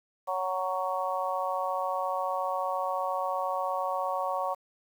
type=harmonic tone; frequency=185.7 Hz; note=F#3; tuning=7 cents sharp; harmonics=3 / 4 / 5 / 6; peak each=-33 / -33 / -34 / -33 dBFS; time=0.27-4.55 s; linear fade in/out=20 ms; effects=9-bit